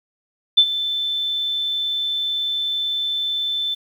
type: tone with ADSR envelope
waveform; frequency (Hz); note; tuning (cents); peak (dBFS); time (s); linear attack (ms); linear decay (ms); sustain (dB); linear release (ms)
sine; 3529; A7; +4; -6; 0.57-3.75; 12; 66; -14; 15
effects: 8-bit